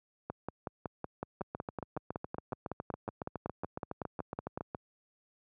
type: two click trains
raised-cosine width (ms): 1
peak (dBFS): -23 / -22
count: 25 / 24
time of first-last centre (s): 1.41-4.748 / 0.3-4.575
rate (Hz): 7.19 / 5.38
effects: high-pass 80 Hz 12 dB/octave